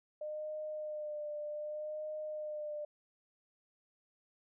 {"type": "tone with vibrato", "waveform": "sine", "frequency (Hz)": 605, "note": "D#5", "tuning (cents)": -49, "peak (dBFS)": -38, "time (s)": [0.21, 2.85], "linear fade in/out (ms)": 5, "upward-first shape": "sine", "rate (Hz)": 0.65, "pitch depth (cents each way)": 26, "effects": []}